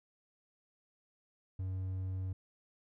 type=tone; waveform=triangle; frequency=93.8 Hz; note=F#2; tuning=24 cents sharp; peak=-33 dBFS; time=1.59-2.33 s; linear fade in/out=5 ms; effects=none